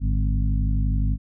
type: harmonic tone with a mistuned harmonic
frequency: 51.91 Hz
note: G#1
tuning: in tune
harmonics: 1 / 2 / 3 / 4 / 5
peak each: -20 / -26 / -30 / -32 / -34 dBFS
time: 0-1.18 s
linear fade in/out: 50 ms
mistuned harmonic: 3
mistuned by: -80 cents
effects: none